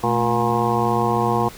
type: harmonic tone with a mistuned harmonic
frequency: 118.9 Hz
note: A#2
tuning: 35 cents sharp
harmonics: 1 / 2 / 3 / 4 / 6 / 7 / 8 / 9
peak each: -25 / -25 / -25 / -25 / -25 / -25 / -25 / -25 dBFS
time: 0.03-1.49 s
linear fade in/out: 10 ms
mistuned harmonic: 2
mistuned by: -130 cents
effects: pink hiss -40 dBFS RMS until 1.57 s